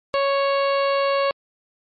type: harmonic tone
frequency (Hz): 554.4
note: C#5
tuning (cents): 0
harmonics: 1 / 2 / 3 / 4 / 5 / 6 / 7 / 8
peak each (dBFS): -19 / -23 / -33 / -33 / -32 / -39 / -39 / -35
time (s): 0.14-1.31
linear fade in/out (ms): 0
effects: MP3 48 kbps